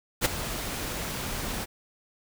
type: noise with ADSR envelope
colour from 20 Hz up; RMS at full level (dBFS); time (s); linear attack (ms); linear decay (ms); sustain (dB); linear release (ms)
pink; -20; 0.21-1.66; 43; 13; -13; 31
effects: none